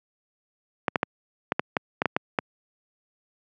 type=clicks; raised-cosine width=0.5 ms; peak=-6 dBFS; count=10; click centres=0.882 / 0.958 / 1.031 / 1.521 / 1.595 / 1.768 / 2.019 / 2.057 / 2.165 / 2.388 s; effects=high-pass 150 Hz 12 dB/octave